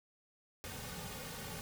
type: noise with comb filter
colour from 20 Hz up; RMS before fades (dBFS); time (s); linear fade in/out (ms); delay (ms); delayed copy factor
pink; -45; 0.64-1.61; 0; 3; -0.8
effects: none